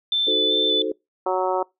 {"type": "tone with vibrato", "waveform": "sine", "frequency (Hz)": 3520, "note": "A7", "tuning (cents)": 0, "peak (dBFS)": -18, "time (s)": [0.12, 0.82], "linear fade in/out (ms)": 2, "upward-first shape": "square", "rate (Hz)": 2.6, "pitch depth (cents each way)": 12}
{"type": "chord", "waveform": "sine", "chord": "D# diminished seventh", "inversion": "none", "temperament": "equal", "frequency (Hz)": [311.1, 370, 440, 523.3], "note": ["D#4", "F#4", "A4", "C5"], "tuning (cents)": [0, 0, 0, 0], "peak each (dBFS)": [-29, -28, -25, -30], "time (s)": [0.27, 0.92], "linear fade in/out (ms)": 5}
{"type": "harmonic tone", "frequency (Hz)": 185.4, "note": "F#3", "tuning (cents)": 4, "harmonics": [2, 3, 4, 5, 6, 7], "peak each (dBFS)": [-25, -25, -26, -26, -32, -32], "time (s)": [1.26, 1.63], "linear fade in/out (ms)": 5}
{"effects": ["noise-tail reverb RT60 0.2 s tail -24 dB re dry"]}